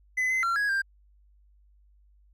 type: tone with pitch steps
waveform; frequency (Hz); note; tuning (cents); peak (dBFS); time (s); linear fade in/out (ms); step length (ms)
triangle; 2019 / 2052 / 1368 / 1661 / 1587; B6 / C7 / F6 / G#6 / G6; +38 / -34 / -36 / 0 / +21; -22; 0.17-0.82; 10; 130
effects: added 50 Hz sine -57 dBFS peak until 2.33 s

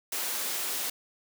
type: high-pass noise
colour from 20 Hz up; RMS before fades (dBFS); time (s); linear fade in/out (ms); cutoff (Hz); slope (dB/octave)
white; -32; 0.12-0.9; 5; 280; 12
effects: none

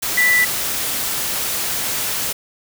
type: tone in noise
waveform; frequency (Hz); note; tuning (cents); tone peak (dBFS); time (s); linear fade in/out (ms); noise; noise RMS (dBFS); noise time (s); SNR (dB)
sine; 1975.5; B6; 0; -12; 0.17-0.45; 10; white; -22; 0.02-2.33; +7
effects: none

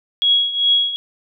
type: tone with tremolo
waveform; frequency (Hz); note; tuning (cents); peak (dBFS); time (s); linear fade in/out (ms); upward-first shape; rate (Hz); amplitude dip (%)
sine; 3322; G#7; 0; -10; 0.22-0.96; 0; triangle; 2.5; 80
effects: none

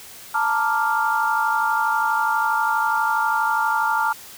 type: chord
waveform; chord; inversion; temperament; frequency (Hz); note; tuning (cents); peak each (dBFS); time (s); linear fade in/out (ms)
sine; Bb major seventh; third; equal; 880 / 932.3 / 1174.7 / 1396.9; A5 / Bb5 / D6 / F6; 0 / 0 / 0 / 0; -22 / -25 / -26 / -22; 0.34-4.13; 10
effects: white hiss -41 dBFS RMS until 4.37 s

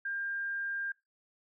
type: tone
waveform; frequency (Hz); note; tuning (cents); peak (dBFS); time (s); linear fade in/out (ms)
sine; 1600; G6; +35; -33; 0.05-0.92; 5
effects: noise-tail reverb RT60 0.2 s tail -19 dB re dry

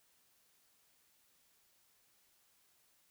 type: silence
effects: white hiss -72 dBFS RMS until 3.1 s

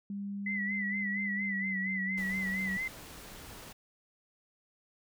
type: tone with pitch glide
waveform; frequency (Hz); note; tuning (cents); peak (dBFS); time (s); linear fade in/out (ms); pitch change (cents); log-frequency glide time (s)
sine; 200.4 to 191.13; G3 to G3; +38 to -44; -35; 0.1-2.77; 2; -82; 1.38-1.75
type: tone with vibrato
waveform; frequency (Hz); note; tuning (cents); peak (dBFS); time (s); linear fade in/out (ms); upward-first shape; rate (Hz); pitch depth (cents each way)
sine; 2000; B6; +21; -32; 0.46-2.88; 5; sine; 4.3; 72
type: noise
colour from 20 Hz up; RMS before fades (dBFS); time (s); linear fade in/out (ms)
pink; -48; 2.17-3.73; 10
effects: none

